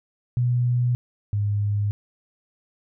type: tone pair in turn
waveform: sine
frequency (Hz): 122.6 / 102.83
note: B2 / G#2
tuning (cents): -12 / -17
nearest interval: minor third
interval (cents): 305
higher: first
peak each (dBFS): -18 / -20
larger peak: first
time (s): 0.37-0.95 / 1.33-1.91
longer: neither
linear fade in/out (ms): 0
effects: none